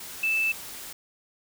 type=tone in noise; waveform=sine; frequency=2637 Hz; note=E7; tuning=in tune; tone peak=-22 dBFS; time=0.23-0.52 s; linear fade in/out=5 ms; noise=white; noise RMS=-40 dBFS; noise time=0-0.93 s; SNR=+15 dB; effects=none